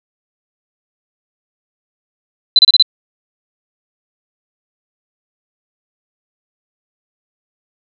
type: tone bursts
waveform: sine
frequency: 4023 Hz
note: B7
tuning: 31 cents sharp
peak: -3 dBFS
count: 5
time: 2.56-2.825 s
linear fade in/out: 2 ms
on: 29 ms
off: 30 ms
effects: none